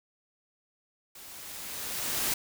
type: noise with level ramp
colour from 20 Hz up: white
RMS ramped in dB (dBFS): -48 to -28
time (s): 1.15-2.34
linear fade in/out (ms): 5
effects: none